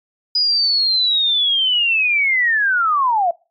sine linear sweep, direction down, 4978 to 659.3 Hz, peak -13 dBFS, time 0.35-3.31 s, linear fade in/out 5 ms, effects noise-tail reverb RT60 0.3 s tail -23 dB re dry + MP3 96 kbps

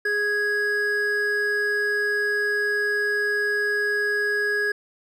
triangle tone pair together, 415.2 / 1660.8 Hz, G#4 / G#6, 0 / 0 cents, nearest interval 2 octaves, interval 2400 cents, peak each -25 / -20 dBFS, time 0.05-4.72 s, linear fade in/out 5 ms, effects none

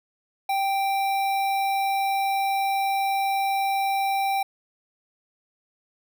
square tone with notch filter, 784 Hz, G5, in tune, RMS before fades -24 dBFS, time 0.49-4.43 s, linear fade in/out 5 ms, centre 6800 Hz, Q 1.2, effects none

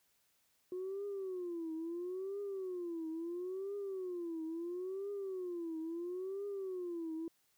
sine tone with vibrato, 360 Hz, F#4, 47 cents flat, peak -37 dBFS, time 0.72-7.28 s, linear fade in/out 2 ms, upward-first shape triangle, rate 0.74 Hz, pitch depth 220 cents each way, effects tanh soft clip ceiling -35 dBFS + white hiss -75 dBFS RMS until 7.57 s

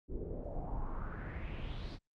brown noise with low-pass filter sweep, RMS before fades -40 dBFS, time 0.08-1.99 s, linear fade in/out 50 ms, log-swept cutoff 350 to 4900 Hz, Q 3.9, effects Opus 48 kbps

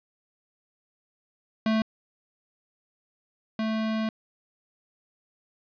square tone pair in turn, 220 / 220 Hz, A3 / A3, 0 / 0 cents, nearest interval unison, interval 0 cents, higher neither, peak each -22 / -26 dBFS, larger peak first, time 1.66-1.82 / 3.59-4.09 s, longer second, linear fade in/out 2 ms, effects resampled to 11025 Hz + 10-bit

